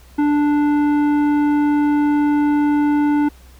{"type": "tone with tanh clipping", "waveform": "triangle", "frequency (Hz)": 293.7, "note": "D4", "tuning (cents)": 0, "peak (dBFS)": -15, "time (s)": [0.18, 3.29], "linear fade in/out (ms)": 10, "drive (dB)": 16, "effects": ["added 63 Hz sine -43 dBFS peak until 3.59 s", "pink hiss -50 dBFS RMS until 3.59 s"]}